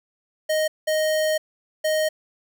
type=tone bursts at uneven times; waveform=square; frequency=622.3 Hz; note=D#5; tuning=in tune; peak=-20 dBFS; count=3; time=0.49-0.68 / 0.87-1.38 / 1.84-2.09 s; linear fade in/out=10 ms; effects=none